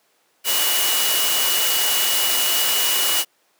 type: tone in noise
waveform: sine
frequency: 2923 Hz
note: F#7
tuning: 22 cents flat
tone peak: -23 dBFS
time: 0.44-3.25 s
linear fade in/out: 50 ms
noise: white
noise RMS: -20 dBFS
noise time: 0.44-3.25 s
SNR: -6 dB
effects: pink hiss -62 dBFS RMS until 3.59 s + high-pass 400 Hz 12 dB/octave